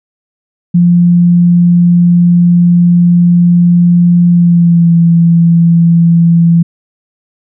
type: tone with pitch glide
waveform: sine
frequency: 174.2 to 168.46 Hz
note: F3 to E3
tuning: -4 to +38 cents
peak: -3 dBFS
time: 0.74-6.63 s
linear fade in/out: 10 ms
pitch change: -58 cents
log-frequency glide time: 4.29-4.94 s
effects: none